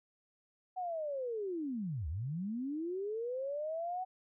sine linear two-way sweep, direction down then up, 753 to 68.4 to 753 Hz, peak -35 dBFS, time 0.76-4.05 s, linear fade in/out 20 ms, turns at 2.08 s, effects none

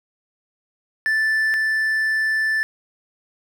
triangle tone pair in turn, 1760 / 1760 Hz, A6 / A6, 0 / 0 cents, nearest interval unison, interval 0 cents, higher neither, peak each -15 / -16 dBFS, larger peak first, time 1.06-1.54 / 1.54-2.63 s, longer second, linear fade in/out 0 ms, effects none

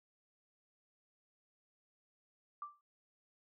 sine tone with exponential decay, 1174.7 Hz, D6, in tune, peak -38 dBFS, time 2.62-2.81 s, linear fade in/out 2 ms, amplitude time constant 40 ms, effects none

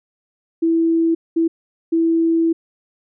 sine tone bursts at uneven times, 329.6 Hz, E4, in tune, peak -13 dBFS, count 3, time 0.62-1.15 / 1.36-1.48 / 1.92-2.53 s, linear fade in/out 10 ms, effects none

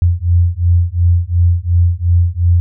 sine beating tone pair, 85.6 / 88.4 Hz, F2 / F2, -34 / +22 cents, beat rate 2.8 Hz, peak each -12 dBFS, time 0.02-2.6 s, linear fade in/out 0 ms, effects none

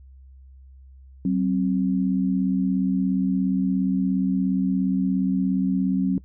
sine tone pair together, 188.51 / 265.6 Hz, F#3 / C4, +33 / +26 cents, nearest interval tritone, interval 593 cents, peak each -21 / -23 dBFS, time 1.25-6.18 s, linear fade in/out 2 ms, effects noise-tail reverb RT60 0.1 s tail -21 dB re dry + added 66 Hz sine -44 dBFS peak until 6.24 s

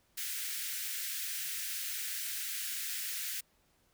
white high-pass noise, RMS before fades -38 dBFS, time 0.17-3.41 s, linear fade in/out 10 ms, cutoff 1500 Hz, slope 48 dB/octave, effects pink hiss -71 dBFS RMS until 3.93 s

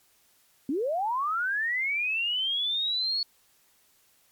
sine linear sweep, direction up, 248.2 to 4412 Hz, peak -25 dBFS, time 0.69-3.23 s, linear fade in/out 2 ms, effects white hiss -64 dBFS RMS until 4.31 s + MP3 96 kbps

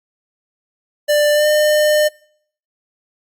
square tone with pitch glide, 592 to 604.1 Hz, D5 to D5, +14 to +49 cents, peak -12 dBFS, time 1.08-2.09 s, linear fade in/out 20 ms, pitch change +35 cents, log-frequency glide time 1.33-1.47 s, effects noise-tail reverb RT60 0.6 s tail -24 dB re dry + Opus 48 kbps

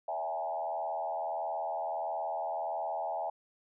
sine tone with frequency modulation, 743 Hz, F#5, 7 cents sharp, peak -32 dBFS, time 0.08-3.3 s, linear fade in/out 5 ms, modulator 81.5 Hz, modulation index 1.7, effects none

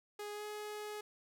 sawtooth tone with pitch glide, 415.3 to 420.6 Hz, G#4 to G#4, 0 to +22 cents, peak -38 dBFS, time 0.19-1.01 s, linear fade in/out 5 ms, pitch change +22 cents, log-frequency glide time 0.33-0.44 s, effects none

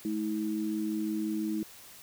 sine tone pair together, 214.3 / 320 Hz, A3 / D#4, -45 / +49 cents, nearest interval perfect fifth, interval 694 cents, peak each -33 / -31 dBFS, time 0.05-1.63 s, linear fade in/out 2 ms, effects white hiss -51 dBFS RMS until 2.02 s

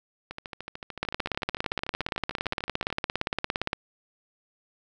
two click trains, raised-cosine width 0.3 ms, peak -10 / -20 dBFS, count 48 / 36, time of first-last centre 1.03-3.731 / 0.31-2.903 s, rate 17.4 / 13.5 Hz, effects none

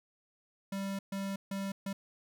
square tone bursts at uneven times, 196 Hz, G3, in tune, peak -35 dBFS, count 4, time 0.72-0.99 / 1.12-1.36 / 1.51-1.72 / 1.86-1.93 s, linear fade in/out 5 ms, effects none

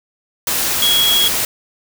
sine tone in noise, 3322 Hz, G#7, in tune, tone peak -12 dBFS, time 0.82-1.28 s, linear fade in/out 2 ms, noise white, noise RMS -18 dBFS, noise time 0.47-1.45 s, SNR +3 dB, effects none

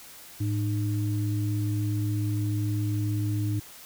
sine tone pair together, 107.1 / 304.5 Hz, A2 / D#4, -46 / -37 cents, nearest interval octave + tritone, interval 1809 cents, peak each -25 / -32 dBFS, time 0.4-3.6 s, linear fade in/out 10 ms, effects white hiss -47 dBFS RMS until 3.85 s

